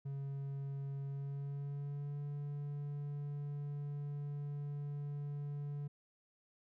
triangle tone with pitch glide, 138.59 to 144.48 Hz, C#3 to D3, 0 to -28 cents, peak -37 dBFS, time 0.05-5.88 s, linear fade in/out 10 ms, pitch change +72 cents, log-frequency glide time 1.06-2.2 s, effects none

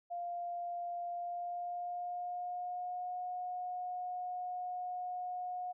sine tone with pitch glide, 698.5 to 724 Hz, F5 to F#5, 0 to -38 cents, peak -37 dBFS, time 0.1-5.73 s, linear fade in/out 20 ms, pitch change +62 cents, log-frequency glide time 1.1-3.19 s, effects none

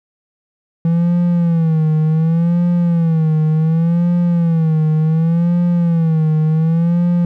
triangle tone with vibrato, 164.81 Hz, E3, in tune, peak -9 dBFS, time 0.85-7.25 s, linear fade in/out 2 ms, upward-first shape sine, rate 0.68 Hz, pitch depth 100 cents each way, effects none

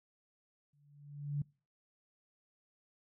sine tone with exponential growth, 144.6 Hz, D3, 27 cents flat, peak -30 dBFS, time 0.73-1.42 s, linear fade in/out 5 ms, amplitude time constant 150 ms, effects noise-tail reverb RT60 0.4 s tail -26 dB re dry

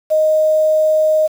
sine tone with quantisation, 622.3 Hz, D#5, in tune, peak -10 dBFS, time 0.1-1.28 s, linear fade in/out 20 ms, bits 6, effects none

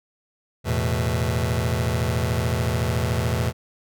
sawtooth chord, E suspended fourth, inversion none, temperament just, 82.41 / 109.88 / 123.61 Hz, E2 / A2 / B2, 0 / -2 / +2 cents, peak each -21 dBFS, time 0.64-3.53 s, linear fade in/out 50 ms, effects none

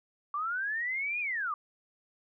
sine linear two-way sweep, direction up then down, 1138 to 2489 to 1138 Hz, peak -30 dBFS, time 0.34-1.54 s, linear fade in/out 2 ms, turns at 1.2 s, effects none

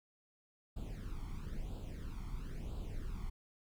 brown noise with flanger, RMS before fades -42 dBFS, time 0.76-3.3 s, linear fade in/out 10 ms, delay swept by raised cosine 0.25 to 0.92 ms, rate 1 Hz, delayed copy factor +0.8, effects none

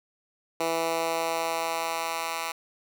10% pulse tone with high-pass filter sweep, 164.81 Hz, E3, in tune, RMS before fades -29 dBFS, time 0.6-2.52 s, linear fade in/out 5 ms, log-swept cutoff 420 to 1200 Hz, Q 1.1, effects none

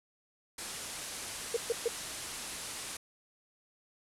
white low-pass noise, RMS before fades -42 dBFS, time 0.58-2.97 s, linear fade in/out 5 ms, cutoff 11000 Hz, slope 48 dB/octave
sine tone bursts, 466 Hz, A#4, 1 cent flat, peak -26 dBFS, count 3, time 1.54-1.881 s, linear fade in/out 5 ms, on 27 ms, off 130 ms
effects none

